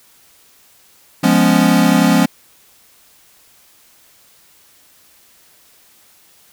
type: chord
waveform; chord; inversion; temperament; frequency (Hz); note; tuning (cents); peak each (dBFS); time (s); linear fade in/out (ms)
square; C# dominant seventh; first; equal; 174.61 / 207.7 / 246.9 / 277.2; E#3 / G#3 / B3 / C#4; 0 / 0 / 0 / 0; -16; 1.23-2.26; 10
effects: white hiss -50 dBFS RMS until 6.52 s